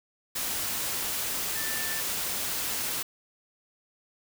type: tone in noise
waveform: sine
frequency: 1773 Hz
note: A6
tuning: 13 cents sharp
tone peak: -36 dBFS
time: 1.55-2.01 s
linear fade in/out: 10 ms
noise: white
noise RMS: -31 dBFS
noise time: 0.35-3.03 s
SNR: -8 dB
effects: none